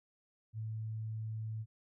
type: tone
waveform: sine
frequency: 110 Hz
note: A2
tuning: in tune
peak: -37 dBFS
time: 0.53-1.66 s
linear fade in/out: 50 ms
effects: none